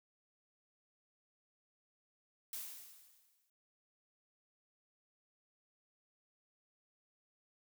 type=noise with exponential decay; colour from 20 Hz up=blue; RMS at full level=-42 dBFS; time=2.53-3.5 s; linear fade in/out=2 ms; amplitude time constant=210 ms; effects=noise-tail reverb RT60 0.1 s tail -22 dB re dry